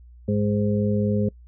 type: harmonic tone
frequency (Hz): 103.83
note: G#2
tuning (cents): 0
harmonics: 1 / 2 / 4 / 5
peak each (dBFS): -24 / -22 / -28 / -29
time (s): 0.28-1.29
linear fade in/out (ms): 5
effects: noise-tail reverb RT60 0.1 s tail -25 dB re dry + added 60 Hz sine -44 dBFS peak until 1.47 s